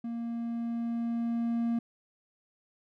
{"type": "tone with level ramp", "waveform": "triangle", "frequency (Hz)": 233.1, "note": "A#3", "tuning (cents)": 0, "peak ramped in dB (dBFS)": [-31, -24], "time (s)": [0.04, 1.79], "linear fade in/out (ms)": 5, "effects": []}